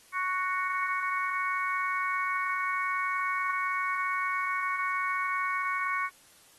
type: harmonic tone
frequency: 370 Hz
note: F#4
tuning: in tune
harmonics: 3 / 4 / 5 / 6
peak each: -30 / -35 / -37 / -33 dBFS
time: 0.12-6.1 s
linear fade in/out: 50 ms
effects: white hiss -58 dBFS RMS until 6.58 s + AAC 32 kbps